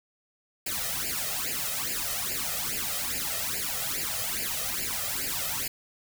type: noise with flanger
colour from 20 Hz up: white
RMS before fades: -31 dBFS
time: 0.66-5.68 s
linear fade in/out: 5 ms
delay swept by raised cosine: 0.41 to 1.61 ms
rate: 2.4 Hz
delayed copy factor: +1
effects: none